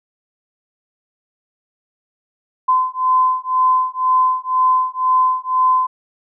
sine beating tone pair, 1024 / 1026 Hz, C6 / C6, -38 / -34 cents, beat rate 2 Hz, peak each -16 / -16 dBFS, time 2.68-5.87 s, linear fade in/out 10 ms, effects none

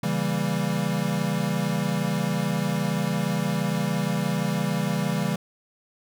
square chord, C# diminished seventh, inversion none, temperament equal, 138.59 / 164.81 / 196 / 233.1 Hz, C#3 / E3 / G3 / Bb3, 0 / 0 / 0 / 0 cents, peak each -31 / -28 / -28 / -33 dBFS, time 0.03-5.36 s, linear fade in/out 5 ms, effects none

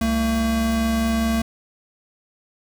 square tone pair together, 67 / 225.7 Hz, C2 / A3, +42 / +44 cents, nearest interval octave + major sixth, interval 2102 cents, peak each -26 / -20 dBFS, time 0.01-1.42 s, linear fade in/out 5 ms, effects none

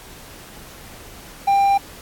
triangle tone, 794 Hz, G5, 22 cents sharp, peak -11 dBFS, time 1.47-1.78 s, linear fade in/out 10 ms, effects pink hiss -41 dBFS RMS until 2.01 s + AAC 64 kbps

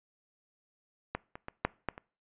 clicks, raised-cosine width 0.5 ms, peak -17 / -27 / -24 / -11 / -16 / -28 dBFS, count 6, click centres 1.15 / 1.355 / 1.484 / 1.65 / 1.887 / 1.979 s, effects noise-tail reverb RT60 0.4 s tail -23 dB re dry + resampled to 8000 Hz

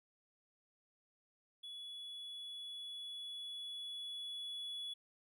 triangle tone with level ramp, 3400 Hz, G#7, 40 cents sharp, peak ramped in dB -45 to -40 dBFS, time 1.63-4.94 s, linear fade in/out 10 ms, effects none

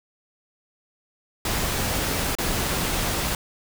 pink noise with dropouts, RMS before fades -25 dBFS, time 1.45-3.35 s, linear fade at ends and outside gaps 2 ms, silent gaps 2.352-2.385 s, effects none

